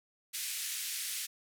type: band-pass noise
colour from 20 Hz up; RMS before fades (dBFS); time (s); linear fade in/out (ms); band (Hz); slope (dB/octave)
white; -38; 0.33-1.27; 20; 1900 to 13000; 24
effects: none